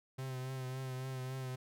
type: tone with vibrato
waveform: 45% pulse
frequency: 130.2 Hz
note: C3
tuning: 8 cents flat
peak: -39 dBFS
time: 0.18-1.56 s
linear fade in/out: 10 ms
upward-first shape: triangle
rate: 3.6 Hz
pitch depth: 36 cents each way
effects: none